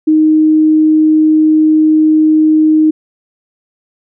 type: tone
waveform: sine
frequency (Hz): 311.1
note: D#4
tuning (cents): 0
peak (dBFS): -5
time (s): 0.07-2.91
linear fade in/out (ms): 10
effects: none

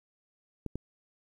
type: clicks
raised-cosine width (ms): 3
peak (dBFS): -22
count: 2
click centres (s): 0.663 / 0.756
effects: 10-bit

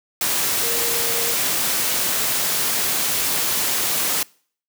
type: tone in noise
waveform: sine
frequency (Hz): 468.5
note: A#4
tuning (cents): +9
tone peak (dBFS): -29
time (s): 0.63-1.34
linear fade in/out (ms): 2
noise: white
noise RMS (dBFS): -21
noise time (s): 0.21-4.23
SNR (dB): -11
effects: noise-tail reverb RT60 0.5 s tail -25 dB re dry + high-pass 100 Hz 12 dB/octave

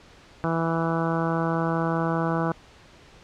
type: harmonic tone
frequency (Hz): 164.81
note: E3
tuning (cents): 0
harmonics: 1 / 2 / 3 / 4 / 5 / 6 / 7 / 8 / 9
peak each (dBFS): -26 / -29 / -31 / -32 / -33 / -34 / -34 / -35 / -36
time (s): 0.44-2.52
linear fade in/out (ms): 0
effects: pink hiss -51 dBFS RMS until 3.23 s + low-pass 5000 Hz 12 dB/octave

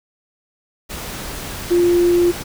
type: tone in noise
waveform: sine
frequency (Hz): 349.2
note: F4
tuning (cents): 0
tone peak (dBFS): -11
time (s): 1.7-2.32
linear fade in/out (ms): 20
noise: pink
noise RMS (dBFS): -29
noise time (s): 0.89-2.44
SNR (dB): +15
effects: none

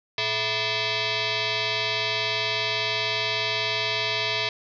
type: tone with frequency modulation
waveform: sine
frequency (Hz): 659.3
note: E5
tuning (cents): 0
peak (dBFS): -23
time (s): 0.18-4.49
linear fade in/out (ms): 2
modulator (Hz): 545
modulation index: 7.5
effects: none

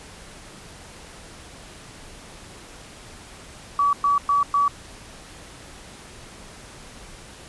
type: tone bursts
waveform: sine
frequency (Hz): 1143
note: D6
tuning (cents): -47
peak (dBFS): -16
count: 4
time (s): 3.79-4.68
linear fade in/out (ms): 2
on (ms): 140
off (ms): 110
effects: pink hiss -43 dBFS RMS until 7.48 s + resampled to 24000 Hz

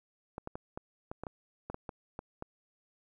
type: clicks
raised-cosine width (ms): 1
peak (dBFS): -25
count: 12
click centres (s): 0.381 / 0.474 / 0.555 / 0.775 / 1.115 / 1.236 / 1.268 / 1.7 / 1.744 / 1.892 / 2.191 / 2.424
effects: 11-bit

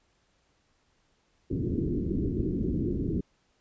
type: low-pass noise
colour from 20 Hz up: white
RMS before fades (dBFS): -29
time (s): 1.5-3.21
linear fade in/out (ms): 10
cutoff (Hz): 370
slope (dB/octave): 48
effects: pink hiss -70 dBFS RMS until 3.6 s + resampled to 16000 Hz

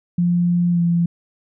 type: tone with pitch glide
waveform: sine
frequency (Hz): 174.61 to 171.02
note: F3 to F3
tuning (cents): 0 to -36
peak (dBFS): -14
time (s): 0.18-1.06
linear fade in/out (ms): 5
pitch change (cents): -36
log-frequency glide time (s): 0.71-0.81
effects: none

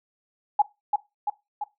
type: tone with echo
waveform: sine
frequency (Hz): 830.6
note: G#5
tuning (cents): 0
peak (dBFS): -14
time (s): 0.59-0.62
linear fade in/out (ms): 5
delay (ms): 340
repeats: 3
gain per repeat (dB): -4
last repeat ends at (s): 1.64
effects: noise-tail reverb RT60 0.2 s tail -17 dB re dry

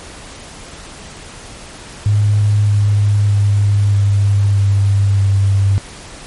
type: tone with pitch steps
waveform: sine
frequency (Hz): 103.83 / 102.76 / 101.69 / 100.64 / 99.6 / 98.57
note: G#2 / G#2 / G#2 / G2 / G2 / G2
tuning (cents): 0 / -18 / -36 / +46 / +28 / +10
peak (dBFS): -9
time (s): 2.06-5.78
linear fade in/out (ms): 0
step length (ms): 620
effects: pink hiss -34 dBFS RMS until 6.26 s + MP3 48 kbps

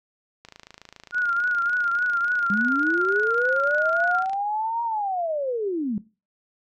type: click train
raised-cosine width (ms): 0.2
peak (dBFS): -25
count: 107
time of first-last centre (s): 0.45-4.333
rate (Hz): 27.3
type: tone with vibrato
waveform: sine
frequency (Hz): 1425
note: F6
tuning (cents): +34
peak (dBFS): -20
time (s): 1.12-4.25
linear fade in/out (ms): 50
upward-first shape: triangle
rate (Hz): 3.5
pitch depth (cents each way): 66
type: linear two-way sweep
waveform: sine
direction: up then down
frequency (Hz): 193.7 to 945 to 193.7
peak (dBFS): -23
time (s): 2.5-5.98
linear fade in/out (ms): 2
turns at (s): 4.83
effects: noise-tail reverb RT60 0.3 s tail -18 dB re dry

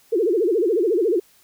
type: tone with vibrato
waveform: sine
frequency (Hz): 397.2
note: G4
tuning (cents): +23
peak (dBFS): -16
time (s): 0.12-1.2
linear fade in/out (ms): 10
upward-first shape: sine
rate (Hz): 14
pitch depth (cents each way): 290
effects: white hiss -56 dBFS RMS until 1.43 s

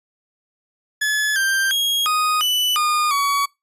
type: tone with pitch steps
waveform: 40% pulse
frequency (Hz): 1712 / 1577 / 3281 / 1244 / 2982 / 1218 / 1129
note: A6 / G6 / G#7 / D#6 / F#7 / D#6 / C#6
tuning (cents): -48 / +10 / -22 / -1 / +13 / -37 / +31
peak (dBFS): -16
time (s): 1.01-3.46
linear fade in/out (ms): 10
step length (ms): 350
effects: noise-tail reverb RT60 0.2 s tail -23 dB re dry + resampled to 32000 Hz

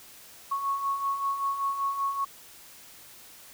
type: beating tone pair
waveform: sine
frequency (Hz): 1101 / 1106.2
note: C#6 / C#6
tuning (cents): -12 / -4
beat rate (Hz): 5.2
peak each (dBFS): -35 / -27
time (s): 0.51-2.25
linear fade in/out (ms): 10
effects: white hiss -50 dBFS RMS until 3.53 s

